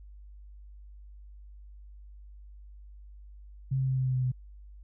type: tone with pitch steps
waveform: sine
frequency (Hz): 133.3 / 132.23 / 131.16 / 130.11 / 129.06 / 128.02 / 126.99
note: C3 / C3 / C3 / C3 / C3 / C3 / B2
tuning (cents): +33 / +19 / +5 / -9 / -23 / -37 / +49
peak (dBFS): -25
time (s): 3.71-4.319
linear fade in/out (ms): 10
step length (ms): 87
effects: added 50 Hz sine -46 dBFS peak until 4.83 s